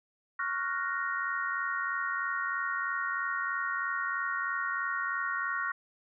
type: chord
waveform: sine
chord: Gb major seventh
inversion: second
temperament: equal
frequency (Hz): 1108.7 / 1396.9 / 1480 / 1864.7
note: Db6 / F6 / Gb6 / Bb6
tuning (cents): 0 / 0 / 0 / 0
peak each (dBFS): -35 / -35 / -37 / -35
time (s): 0.39-5.72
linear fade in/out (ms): 5
effects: none